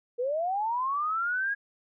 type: linear sweep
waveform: sine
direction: up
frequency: 466.2 to 1661.2 Hz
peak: -26 dBFS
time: 0.18-1.55 s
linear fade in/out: 20 ms
effects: none